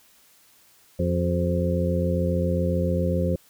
harmonic tone with a mistuned harmonic, 87.31 Hz, F2, in tune, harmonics 1 / 2 / 3 / 4 / 5 / 6, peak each -25 / -25 / -33 / -32 / -34 / -27 dBFS, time 0.99-3.36 s, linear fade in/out 5 ms, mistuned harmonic 4, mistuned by +61 cents, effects white hiss -57 dBFS RMS until 3.49 s

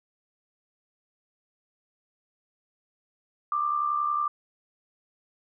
sine tone with amplitude modulation, 1186 Hz, D6, 17 cents sharp, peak -21 dBFS, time 3.52-4.28 s, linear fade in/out 2 ms, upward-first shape sine, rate 70.9 Hz, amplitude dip 60%, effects none

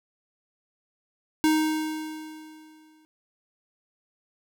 square tone with exponential decay, 311.7 Hz, D#4, 3 cents sharp, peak -18 dBFS, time 1.44-3.05 s, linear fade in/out 0 ms, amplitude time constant 350 ms, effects none

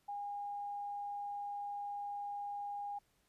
sine tone, 814 Hz, G#5, 35 cents flat, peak -39 dBFS, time 0.08-2.99 s, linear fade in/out 10 ms, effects pink hiss -75 dBFS RMS until 3.28 s + resampled to 32000 Hz

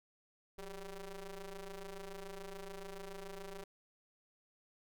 sawtooth ring-modulated tone, 192.5 Hz, G3, 31 cents flat, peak -38 dBFS, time 0.58-3.64 s, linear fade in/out 5 ms, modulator 206 Hz, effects none

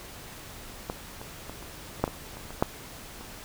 clicks, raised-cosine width 1 ms, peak -16 / -25 / -24 / -29 / -27 / -8 / -19 / -27 / -27 / -7 / -29 dBFS, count 11, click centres 0.899 / 1.215 / 1.496 / 1.627 / 1.997 / 2.04 / 2.078 / 2.37 / 2.506 / 2.625 / 3.21 s, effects pink hiss -44 dBFS RMS until 3.44 s

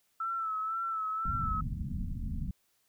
sine tone with vibrato, 1318.5 Hz, E6, in tune, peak -31 dBFS, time 0.2-1.61 s, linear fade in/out 5 ms, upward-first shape sine, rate 2 Hz, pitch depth 48 cents each way
pink low-pass noise, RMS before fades -35 dBFS, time 1.25-2.51 s, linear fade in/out 2 ms, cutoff 230 Hz, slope 48 dB/octave
effects white hiss -73 dBFS RMS until 2.88 s

